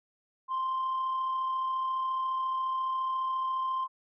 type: tone with amplitude modulation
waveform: sine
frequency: 1046.5 Hz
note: C6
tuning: in tune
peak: -25 dBFS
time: 0.48-3.88 s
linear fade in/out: 50 ms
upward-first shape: sine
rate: 34.4 Hz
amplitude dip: 30%
effects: tanh soft clip ceiling -26 dBFS